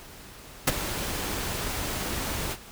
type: noise with ADSR envelope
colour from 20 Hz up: pink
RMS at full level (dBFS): -18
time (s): 0.67-2.57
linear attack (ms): 8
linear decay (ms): 27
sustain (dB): -13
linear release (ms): 50
effects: pink hiss -46 dBFS RMS until 2.71 s